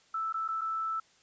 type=tone with dropouts; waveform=sine; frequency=1318.5 Hz; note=E6; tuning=in tune; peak=-30 dBFS; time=0.14-1 s; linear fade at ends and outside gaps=5 ms; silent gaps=0.326-0.341 / 0.479-0.486 / 0.611-0.615 s; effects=white hiss -64 dBFS RMS until 1.22 s + resampled to 16000 Hz